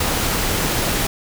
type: noise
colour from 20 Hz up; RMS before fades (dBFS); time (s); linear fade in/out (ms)
pink; -20; 0-1.07; 5
effects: none